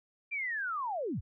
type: linear sweep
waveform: sine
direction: down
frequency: 2400 to 51.3 Hz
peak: -32 dBFS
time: 0.31-1.21 s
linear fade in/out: 20 ms
effects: none